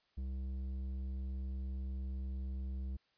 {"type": "tone with low-pass filter", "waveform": "square", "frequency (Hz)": 65.7, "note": "C2", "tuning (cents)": 8, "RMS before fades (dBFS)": -40, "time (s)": [0.17, 2.97], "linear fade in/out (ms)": 10, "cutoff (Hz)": 200, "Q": 0.62, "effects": ["white hiss -75 dBFS RMS until 3.17 s", "resampled to 11025 Hz"]}